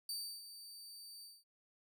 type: tone with ADSR envelope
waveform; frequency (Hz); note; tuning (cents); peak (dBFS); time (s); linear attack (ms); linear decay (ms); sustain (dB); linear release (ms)
sawtooth; 4616; D8; -31; -36; 0.09-1.44; 3; 320; -12; 210
effects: none